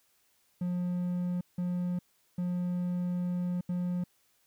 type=tone bursts at uneven times; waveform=triangle; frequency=178 Hz; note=F3; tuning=33 cents sharp; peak=-27 dBFS; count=4; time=0.61-1.41 / 1.58-1.99 / 2.38-3.61 / 3.69-4.04 s; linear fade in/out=5 ms; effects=white hiss -70 dBFS RMS until 4.46 s